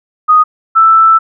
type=tone pair in turn; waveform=sine; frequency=1244.5 / 1323.1 Hz; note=D#6 / E6; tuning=0 / +6 cents; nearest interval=minor second; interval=106 cents; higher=second; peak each=-3 dBFS; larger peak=neither; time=0.28-0.44 / 0.75-1.19 s; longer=second; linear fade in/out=20 ms; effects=none